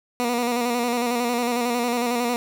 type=tone with vibrato; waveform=15% pulse; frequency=240.8 Hz; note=B3; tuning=44 cents flat; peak=-15 dBFS; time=0.2-2.36 s; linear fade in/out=0 ms; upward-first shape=square; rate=11 Hz; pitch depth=37 cents each way; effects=none